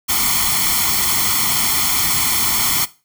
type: noise with comb filter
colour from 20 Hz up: white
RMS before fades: -17 dBFS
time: 0.08-2.86 s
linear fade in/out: 20 ms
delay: 0.92 ms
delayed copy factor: +0.8
effects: noise-tail reverb RT60 0.3 s tail -17 dB re dry